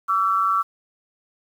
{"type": "tone pair together", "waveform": "sine", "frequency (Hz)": [1146, 1337.5], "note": ["D6", "E6"], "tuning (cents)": [-43, 25], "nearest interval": "minor third", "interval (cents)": 268, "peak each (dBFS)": [-20, -20], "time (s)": [0.08, 0.63], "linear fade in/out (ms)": 20, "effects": ["8-bit"]}